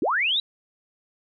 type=linear sweep; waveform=sine; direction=up; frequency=233.1 to 3951 Hz; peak=-20 dBFS; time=0.02-0.4 s; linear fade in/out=2 ms; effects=none